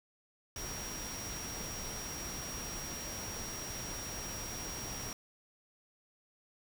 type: tone in noise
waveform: sine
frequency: 5650 Hz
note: F8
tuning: 19 cents sharp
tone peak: -43 dBFS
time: 0.56-5.13 s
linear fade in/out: 2 ms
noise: pink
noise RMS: -43 dBFS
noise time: 0.56-5.13 s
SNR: -3 dB
effects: none